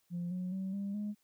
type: tone with pitch steps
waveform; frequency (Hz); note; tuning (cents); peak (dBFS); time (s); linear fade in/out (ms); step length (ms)
sine; 174.3 / 182.23 / 190.52 / 199.18 / 208.2; F3 / F#3 / G3 / G3 / G#3; -3 / -26 / -49 / +28 / +5; -33; 0.1-1.15; 50; 210
effects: tanh soft clip ceiling -32 dBFS + white hiss -75 dBFS RMS until 1.23 s